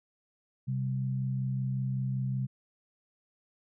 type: tone pair together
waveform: sine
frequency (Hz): 130.81 / 196.13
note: C3 / G3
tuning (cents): 0 / +1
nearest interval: perfect fifth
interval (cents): 701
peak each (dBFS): -29 / -37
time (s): 0.67-2.47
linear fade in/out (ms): 20
effects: none